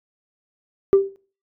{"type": "tone with exponential decay", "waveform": "sine", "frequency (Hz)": 392, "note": "G4", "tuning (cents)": 0, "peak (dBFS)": -5, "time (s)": [0.93, 1.16], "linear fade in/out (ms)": 0, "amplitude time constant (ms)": 48, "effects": ["noise-tail reverb RT60 0.4 s tail -19 dB re dry", "tanh soft clip ceiling -7 dBFS"]}